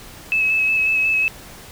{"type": "tone with vibrato", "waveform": "sine", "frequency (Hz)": 2590, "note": "E7", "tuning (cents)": -31, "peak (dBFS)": -15, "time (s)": [0.32, 1.28], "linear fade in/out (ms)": 0, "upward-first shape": "square", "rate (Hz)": 5.5, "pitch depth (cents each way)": 18, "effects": ["pink hiss -40 dBFS RMS until 1.71 s"]}